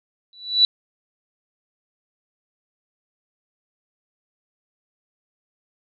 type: tone with exponential growth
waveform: sine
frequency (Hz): 3951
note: B7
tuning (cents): 0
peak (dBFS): -8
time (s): 0.33-0.65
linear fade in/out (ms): 1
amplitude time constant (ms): 68
effects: none